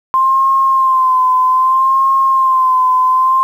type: tone with vibrato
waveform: sine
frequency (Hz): 1047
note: C6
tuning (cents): +1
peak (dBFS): -8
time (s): 0.14-3.43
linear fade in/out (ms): 0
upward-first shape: sine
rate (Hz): 0.63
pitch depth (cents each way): 44
effects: 7-bit